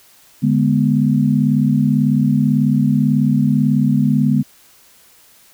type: chord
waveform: sine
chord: G# diminished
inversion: second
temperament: equal with one note detuned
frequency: 146.83 / 208.7 / 246.9 Hz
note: D3 / G#3 / B3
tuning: 0 / +9 / 0 cents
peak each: -16 dBFS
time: 0.42-4.43 s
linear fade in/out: 20 ms
effects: white hiss -49 dBFS RMS until 5.53 s